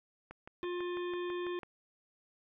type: click train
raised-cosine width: 0.5 ms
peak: -32 dBFS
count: 9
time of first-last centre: 0.31-1.632 s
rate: 6.05 Hz
type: harmonic tone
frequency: 353.9 Hz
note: F4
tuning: 23 cents sharp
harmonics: 1 / 3 / 5 / 7 / 9 / 10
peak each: -35 / -45 / -49 / -52 / -54 / -55 dBFS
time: 0.63-1.59 s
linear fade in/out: 0 ms
effects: none